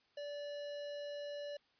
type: tone with notch filter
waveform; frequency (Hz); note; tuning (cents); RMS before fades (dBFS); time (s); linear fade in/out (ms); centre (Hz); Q
square; 580; D5; -22; -44; 0.17-1.57; 5; 1300; 0.9
effects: white hiss -73 dBFS RMS until 1.79 s + resampled to 11025 Hz